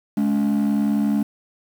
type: tone pair together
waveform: triangle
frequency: 211.7 / 283 Hz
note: G#3 / C#4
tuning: +33 / +36 cents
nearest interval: perfect fourth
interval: 503 cents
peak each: -15 / -19 dBFS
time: 0.17-1.23 s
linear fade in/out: 5 ms
effects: tanh soft clip ceiling -13 dBFS + 7-bit